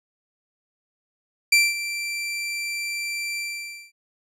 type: tone with ADSR envelope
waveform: sawtooth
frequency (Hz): 2349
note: D7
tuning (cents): 0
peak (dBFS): -9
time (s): 1.52-3.92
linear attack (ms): 6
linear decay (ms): 210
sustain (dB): -14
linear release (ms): 540
effects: low-pass 11000 Hz 12 dB/octave